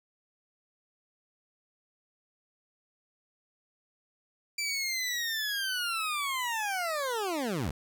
20% pulse linear sweep, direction down, 2346 to 56.1 Hz, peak -25 dBFS, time 4.58-7.71 s, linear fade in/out 5 ms, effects none

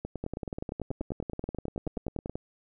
two click trains, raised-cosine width 2 ms, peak -21 / -20 dBFS, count 22 / 23, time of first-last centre 0.05-2.296 / 0.24-2.355 s, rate 9.35 / 10.4 Hz, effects none

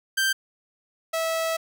sawtooth tone pair in turn, 1568 / 651.7 Hz, G6 / E5, 0 / -20 cents, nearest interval octave + minor third, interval 1520 cents, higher first, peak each -17 / -20 dBFS, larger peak first, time 0.17-0.33 / 1.13-1.57 s, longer second, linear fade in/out 10 ms, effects none

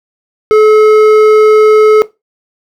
triangle tone with hard clipping, 430 Hz, A4, 40 cents flat, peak -4 dBFS, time 0.51-2.02 s, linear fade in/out 0 ms, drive 12 dB, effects noise-tail reverb RT60 0.2 s tail -17 dB re dry

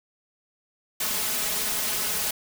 white noise with comb filter, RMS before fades -27 dBFS, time 1-2.31 s, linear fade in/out 5 ms, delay 4.7 ms, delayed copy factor +1, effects none

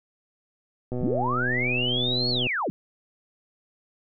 click train, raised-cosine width 2 ms, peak -18 dBFS, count 193, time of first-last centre 0.92-2.468 s, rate 124 Hz
sine linear two-way sweep, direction up then down, 93.1 to 4435 to 131.3 Hz, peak -24 dBFS, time 1.01-2.7 s, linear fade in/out 0 ms, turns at 2.3 s
effects none

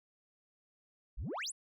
sine exponential sweep, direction up, 37.22 to 10780 Hz, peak -34 dBFS, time 1.17-1.52 s, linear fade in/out 20 ms, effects tanh soft clip ceiling -36 dBFS

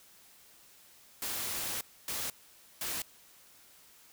white noise bursts at uneven times, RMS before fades -36 dBFS, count 3, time 1.22-1.81 / 2.08-2.3 / 2.81-3.02 s, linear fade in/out 2 ms, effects white hiss -59 dBFS RMS until 4.12 s

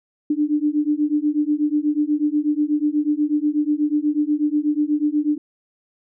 sine beating tone pair, 294.1 / 302.3 Hz, D4 / D#4, +3 / -50 cents, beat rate 8.2 Hz, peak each -20 dBFS, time 0.3-5.38 s, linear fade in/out 5 ms, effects none

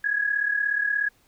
sine tone pair together, 1658.2 / 1695 Hz, G#6 / G#6, -3 / +35 cents, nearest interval unison, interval 38 cents, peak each -23 / -27 dBFS, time 0.04-1.09 s, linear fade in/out 5 ms, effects pink hiss -62 dBFS RMS until 1.27 s

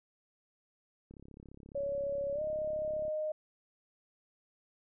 click train, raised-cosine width 3 ms, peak -39 dBFS, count 69, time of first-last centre 1.11-3.081 s, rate 34.5 Hz
sine tone with pitch glide, 562 to 616.4 Hz, C#5 to D#5, +24 to -16 cents, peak -32 dBFS, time 1.75-3.32 s, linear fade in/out 5 ms, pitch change +160 cents, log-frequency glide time 2.33-2.42 s
effects none

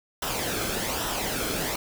pink noise with flanger, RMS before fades -29 dBFS, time 0.22-1.76 s, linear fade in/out 5 ms, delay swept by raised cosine 0.44 to 1.08 ms, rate 1.2 Hz, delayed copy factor -0.55, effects none

